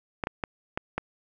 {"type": "clicks", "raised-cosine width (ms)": 0.5, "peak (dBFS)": -13, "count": 5, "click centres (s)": [0.238, 0.271, 0.438, 0.775, 0.98], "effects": []}